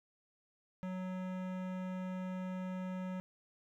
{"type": "tone with hard clipping", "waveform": "sine", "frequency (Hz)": 185, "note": "F#3", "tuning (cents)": 0, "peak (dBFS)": -40, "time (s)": [0.83, 3.2], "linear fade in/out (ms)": 0, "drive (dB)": 18, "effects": []}